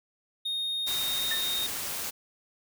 triangle tone, 3705 Hz, A#7, 11 cents flat, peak -27 dBFS, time 0.45-1.67 s, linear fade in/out 10 ms
white noise, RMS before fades -34 dBFS, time 0.86-2.11 s, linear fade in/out 20 ms
sine tone with exponential decay, 1801 Hz, A6, 40 cents sharp, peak -27 dBFS, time 1.31-1.5 s, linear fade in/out 5 ms, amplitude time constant 40 ms
effects none

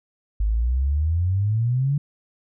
sine exponential sweep, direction up, 50.3 to 146.83 Hz, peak -18 dBFS, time 0.4-1.98 s, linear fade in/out 5 ms, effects none

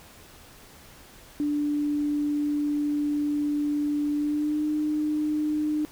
sine tone with pitch glide, 293.7 to 302.8 Hz, D4 to D#4, 0 to -47 cents, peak -23 dBFS, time 1.4-5.85 s, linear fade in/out 0 ms, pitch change +53 cents, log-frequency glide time 4.15-4.65 s, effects pink hiss -50 dBFS RMS until 5.91 s

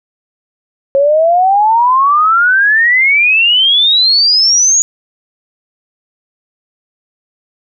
sine exponential sweep, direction up, 542 to 6800 Hz, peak -6 dBFS, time 0.95-4.82 s, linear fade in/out 0 ms, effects none

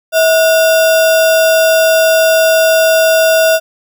sine tone with sample-and-hold, 646 Hz, E5, 35 cents flat, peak -6 dBFS, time 0.12-3.6 s, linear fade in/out 50 ms, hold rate 2100 Hz, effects none

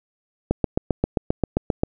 click train, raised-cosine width 2 ms, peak -5 dBFS, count 11, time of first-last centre 0.51-1.835 s, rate 7.55 Hz, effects none

